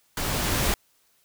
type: noise with level ramp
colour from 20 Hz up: pink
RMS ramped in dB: -28 to -23 dBFS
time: 0.17-0.74 s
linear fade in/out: 2 ms
effects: white hiss -65 dBFS RMS until 1.24 s